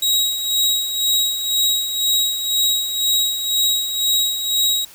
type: tone with tremolo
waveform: sawtooth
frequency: 3821 Hz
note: A#7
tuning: 42 cents sharp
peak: -11 dBFS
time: 0.02-4.85 s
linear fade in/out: 5 ms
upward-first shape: sine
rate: 2 Hz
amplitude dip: 60%
effects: white hiss -44 dBFS RMS until 4.94 s